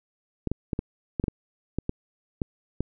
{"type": "clicks", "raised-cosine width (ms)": 3, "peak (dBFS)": -13, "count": 11, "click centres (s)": [0.473, 0.516, 0.732, 0.791, 1.198, 1.24, 1.282, 1.786, 1.894, 2.418, 2.806], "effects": []}